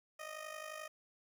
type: tone with amplitude modulation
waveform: 15% pulse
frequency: 620 Hz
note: D#5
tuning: 6 cents flat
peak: -35 dBFS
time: 0.19-0.88 s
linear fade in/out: 10 ms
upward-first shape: sine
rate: 51.4 Hz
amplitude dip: 70%
effects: 12-bit